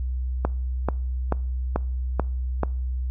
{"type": "click train", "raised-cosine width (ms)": 1, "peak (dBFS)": -8, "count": 6, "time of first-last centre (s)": [0.45, 2.633], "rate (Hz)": 2.29, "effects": ["noise-tail reverb RT60 0.5 s tail -24 dB re dry", "added 63 Hz sine -24 dBFS peak until 3.1 s"]}